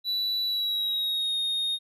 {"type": "tone with pitch glide", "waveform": "triangle", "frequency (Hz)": [3951, 3708], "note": ["B7", "A#7"], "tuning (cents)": [0, -10], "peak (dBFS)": -24, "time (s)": [0.04, 1.79], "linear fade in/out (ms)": 50, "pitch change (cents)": -110, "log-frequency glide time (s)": [0.45, 1.36], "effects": []}